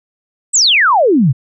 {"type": "exponential sweep", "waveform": "sine", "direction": "down", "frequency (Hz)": [8372, 116.2], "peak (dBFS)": -7, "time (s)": [0.53, 1.33], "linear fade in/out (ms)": 20, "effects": []}